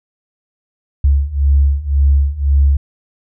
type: beating tone pair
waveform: sine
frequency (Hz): 69 / 70.9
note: C#2 / C#2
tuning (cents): -7 / +40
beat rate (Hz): 1.9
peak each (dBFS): -13 / -11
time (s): 1.04-2.77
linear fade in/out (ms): 5
effects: tanh soft clip ceiling -2 dBFS